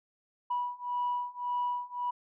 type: beating tone pair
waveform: sine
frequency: 977 / 978.8 Hz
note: B5 / B5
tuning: -19 / -16 cents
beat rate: 1.8 Hz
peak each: -33 / -32 dBFS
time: 0.5-2.11 s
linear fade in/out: 10 ms
effects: tanh soft clip ceiling -24 dBFS